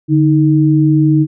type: tone pair together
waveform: sine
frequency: 147.16 / 313 Hz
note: D3 / D#4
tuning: +4 / +10 cents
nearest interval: octave + minor second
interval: 1306 cents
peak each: -10 dBFS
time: 0.08-1.27 s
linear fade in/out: 50 ms
effects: none